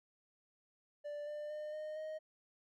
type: tone with pitch steps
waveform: triangle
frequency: 587.3 / 596.2 / 605.2 / 614.4 / 623.7 Hz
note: D5 / D5 / D#5 / D#5 / D#5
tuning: 0 / +26 / -48 / -22 / +4 cents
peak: -39 dBFS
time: 1.04-2.19 s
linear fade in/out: 20 ms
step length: 230 ms
effects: none